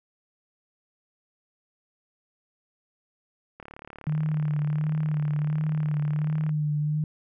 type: click train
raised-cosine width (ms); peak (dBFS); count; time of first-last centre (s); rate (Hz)
0.5; -27; 106; 3.6-6.493; 36.3
type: tone with vibrato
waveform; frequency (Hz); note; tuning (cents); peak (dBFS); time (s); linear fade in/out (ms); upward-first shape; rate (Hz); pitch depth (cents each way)
sine; 151.5; D#3; -46; -23; 4.07-7.04; 2; sine; 1.4; 32
effects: none